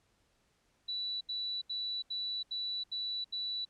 sine tone bursts, 3951 Hz, B7, in tune, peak -34 dBFS, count 7, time 0.88-3.652 s, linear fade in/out 10 ms, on 330 ms, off 77 ms, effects pink hiss -73 dBFS RMS until 3.69 s + low-pass 9000 Hz 12 dB/octave

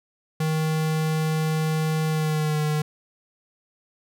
square tone with pitch glide, 157.2 to 152.02 Hz, D#3 to D#3, +18 to -40 cents, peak -22 dBFS, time 0.4-2.82 s, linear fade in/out 5 ms, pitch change -58 cents, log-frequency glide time 2.08-2.61 s, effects none

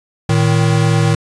square tone pair together, 112.38 / 155.56 Hz, A2 / D#3, +37 / 0 cents, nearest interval tritone, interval 563 cents, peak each -14 dBFS, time 0.29-1.15 s, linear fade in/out 5 ms, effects resampled to 22050 Hz + 8-bit

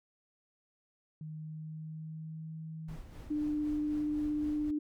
sine tone with pitch glide, 155.5 to 159.32 Hz, D#3 to D#3, -1 to +41 cents, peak -40 dBFS, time 1.21-2.96 s, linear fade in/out 2 ms, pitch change +42 cents, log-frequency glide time 1.36-2.54 s
brown noise with tremolo, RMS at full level -45 dBFS, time 2.88-4.71 s, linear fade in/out 5 ms, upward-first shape sine, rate 3.9 Hz, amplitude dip 50%
sine tone with vibrato, 299.4 Hz, D4, 33 cents sharp, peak -30 dBFS, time 3.3-4.79 s, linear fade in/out 10 ms, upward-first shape triangle, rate 17 Hz, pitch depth 10 cents each way
effects none

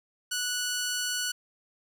10% pulse tone, 1475 Hz, F#6, 6 cents flat, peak -20 dBFS, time 0.31-1.32 s, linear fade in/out 10 ms, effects none

